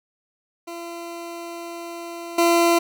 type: tone with level steps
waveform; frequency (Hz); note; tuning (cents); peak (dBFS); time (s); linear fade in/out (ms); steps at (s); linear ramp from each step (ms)
20% pulse; 340.2; F4; -45; -27 / -10; 0.67-2.79; 10; 2.38; 5
effects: none